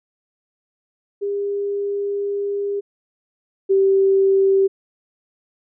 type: tone pair in turn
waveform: sine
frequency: 403.1 / 388.5 Hz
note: G4 / G4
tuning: +48 / -16 cents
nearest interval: minor second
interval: 64 cents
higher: first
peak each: -20 / -12 dBFS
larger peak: second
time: 1.21-2.81 / 3.69-4.68 s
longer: first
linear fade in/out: 20 ms
effects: none